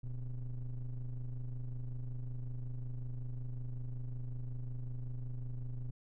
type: ring-modulated tone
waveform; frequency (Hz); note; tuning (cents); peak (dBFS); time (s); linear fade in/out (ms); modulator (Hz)
triangle; 67.6; C#2; -43; -32; 0.03-5.91; 10; 54.9
effects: none